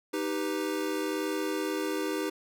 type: chord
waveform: square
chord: Eb augmented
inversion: none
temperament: equal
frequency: 311.1 / 392 / 493.9 Hz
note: Eb4 / G4 / B4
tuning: 0 / 0 / 0 cents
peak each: -33 / -34 / -37 dBFS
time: 0.13-2.3 s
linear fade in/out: 10 ms
effects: none